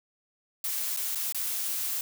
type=noise with dropouts; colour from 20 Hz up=blue; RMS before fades=-31 dBFS; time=0.64-2.01 s; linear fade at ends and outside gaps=2 ms; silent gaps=0.965-0.971 / 1.15-1.155 / 1.324-1.346 s; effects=none